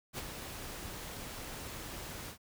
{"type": "noise with ADSR envelope", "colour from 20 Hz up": "pink", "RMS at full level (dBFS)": -38, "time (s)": [0.13, 2.38], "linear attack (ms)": 52, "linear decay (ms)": 31, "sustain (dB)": -6, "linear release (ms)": 92, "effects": []}